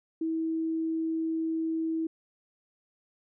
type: tone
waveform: sine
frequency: 323.5 Hz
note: E4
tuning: 32 cents flat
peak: -27 dBFS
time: 0.21-2.07 s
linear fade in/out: 5 ms
effects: none